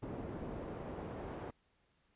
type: noise with band-pass filter sweep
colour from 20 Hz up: brown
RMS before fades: -44 dBFS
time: 0.02-1.51 s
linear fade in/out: 10 ms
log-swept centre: 400 to 640 Hz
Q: 0.72
effects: pink hiss -75 dBFS RMS until 2.15 s + resampled to 8000 Hz